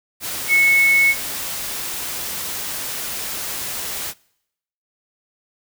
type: tone in noise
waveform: sine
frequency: 2200 Hz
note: C#7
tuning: 14 cents flat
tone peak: -11 dBFS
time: 0.48-1.15 s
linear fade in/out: 50 ms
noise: white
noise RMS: -27 dBFS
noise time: 0.2-4.14 s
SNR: +13 dB
effects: noise-tail reverb RT60 0.8 s tail -25 dB re dry